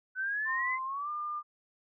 sine exponential sweep, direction up, 1500 to 2093 Hz, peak -30 dBFS, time 0.15-0.79 s, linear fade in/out 50 ms
sine tone with pitch glide, 1046.5 to 1202.1 Hz, C6 to D6, 0 to +40 cents, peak -33 dBFS, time 0.45-1.43 s, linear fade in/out 50 ms, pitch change +240 cents, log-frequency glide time 0.84-1.1 s
effects none

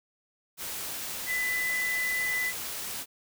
sine tone in noise, 2000 Hz, B6, 21 cents sharp, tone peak -27 dBFS, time 1.26-2.53 s, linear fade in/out 50 ms, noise white, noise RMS -36 dBFS, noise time 0.57-3.06 s, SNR +6 dB, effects none

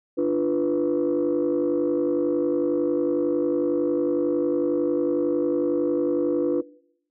sine tone cluster, 294 / 345 / 493.5 Hz, D4 / F4 / B4, +2 / -21 / -1 cents, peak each -23 dBFS, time 0.17-6.62 s, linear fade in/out 20 ms, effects noise-tail reverb RT60 0.7 s tail -21 dB re dry + tanh soft clip ceiling -15 dBFS

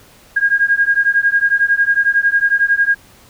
sine beating tone pair, 1622 / 1633 Hz, G#6 / G#6, -41 / -30 cents, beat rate 11 Hz, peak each -14 dBFS, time 0.36-2.95 s, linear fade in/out 10 ms, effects pink hiss -46 dBFS RMS until 3.29 s

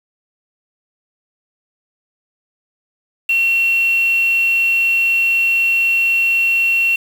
sine tone with quantisation, 2724 Hz, F7, 44 cents flat, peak -12 dBFS, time 3.29-6.96 s, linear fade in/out 5 ms, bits 5, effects none

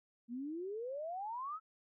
sine exponential sweep, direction up, 228.4 to 1330 Hz, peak -39 dBFS, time 0.28-1.6 s, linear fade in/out 50 ms, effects none

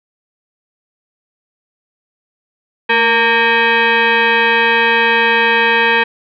sine tone with frequency modulation, 466.2 Hz, A#4, in tune, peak -9 dBFS, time 2.89-6.04 s, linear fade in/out 10 ms, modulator 691 Hz, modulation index 3.5, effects none

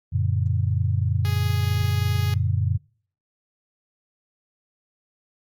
sine chord, Gb augmented, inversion none, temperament just, 92.5 / 115.62 / 144.53 Hz, Gb2 / Bb2 / D3, 0 / -14 / -27 cents, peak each -22 / -24 / -27 dBFS, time 0.12-2.78 s, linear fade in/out 20 ms
5% pulse tone, 415.3 Hz, G#4, in tune, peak -21 dBFS, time 1.25-2.34 s, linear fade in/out 0 ms
effects noise-tail reverb RT60 0.5 s tail -25 dB re dry + Opus 48 kbps

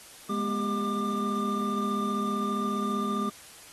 triangle tone cluster, 206.9 / 242 / 397.9 / 1194 Hz, G#3 / B3 / G4 / D6, -6 / -35 / +26 / +28 cents, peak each -28 / -33 / -34 / -29 dBFS, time 0.29-3.3 s, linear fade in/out 10 ms, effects white hiss -49 dBFS RMS until 3.72 s + AAC 32 kbps

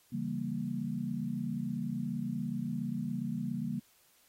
sine chord, C# diminished seventh, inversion none, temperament equal with one note detuned, 138.59 / 165.67 / 196 / 233.1 Hz, C#3 / E3 / G3 / Bb3, 0 / +9 / 0 / 0 cents, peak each -40 / -40 / -38 / -36 dBFS, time 0.12-3.8 s, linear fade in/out 10 ms, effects white hiss -66 dBFS RMS until 4.28 s + AAC 48 kbps

